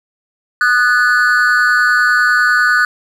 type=tone with amplitude modulation; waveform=triangle; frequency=1480 Hz; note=F#6; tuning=in tune; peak=-3 dBFS; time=0.61-2.85 s; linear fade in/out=2 ms; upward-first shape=sine; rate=250 Hz; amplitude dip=95%; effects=7-bit